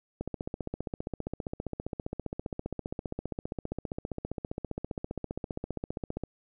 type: click train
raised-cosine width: 2 ms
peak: -20 dBFS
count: 92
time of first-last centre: 0.21-6.236 s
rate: 15.1 Hz
effects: none